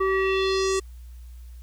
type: tone with low-pass filter sweep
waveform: square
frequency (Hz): 383.4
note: G4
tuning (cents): -38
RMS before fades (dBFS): -23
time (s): 0-0.8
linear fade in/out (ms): 10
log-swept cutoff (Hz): 1400 to 8100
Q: 3
effects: added 60 Hz sine -39 dBFS peak until 1.62 s + white hiss -61 dBFS RMS until 1.62 s